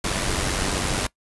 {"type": "noise with amplitude modulation", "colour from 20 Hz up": "pink", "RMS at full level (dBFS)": -22, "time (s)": [0.04, 1.07], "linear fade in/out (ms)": 5, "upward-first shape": "sine", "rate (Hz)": 95, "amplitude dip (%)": 50, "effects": ["noise-tail reverb RT60 0.1 s tail -21 dB re dry", "resampled to 24000 Hz"]}